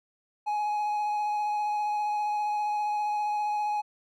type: tone with vibrato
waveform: triangle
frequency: 838 Hz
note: G#5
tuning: 15 cents sharp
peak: -24 dBFS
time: 0.46-3.82 s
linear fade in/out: 20 ms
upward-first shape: sine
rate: 15 Hz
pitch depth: 13 cents each way
effects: none